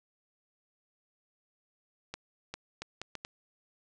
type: accelerating click train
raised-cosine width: 0.2 ms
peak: -21 dBFS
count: 6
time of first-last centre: 2.14-3.249 s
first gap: 400 ms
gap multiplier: 0.7
effects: resampled to 24000 Hz + 10-bit